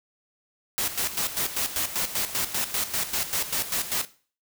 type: noise with tremolo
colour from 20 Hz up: white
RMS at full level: -26 dBFS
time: 0.78-4.05 s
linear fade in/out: 0 ms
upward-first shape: square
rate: 5.1 Hz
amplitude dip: 70%
effects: noise-tail reverb RT60 0.4 s tail -17 dB re dry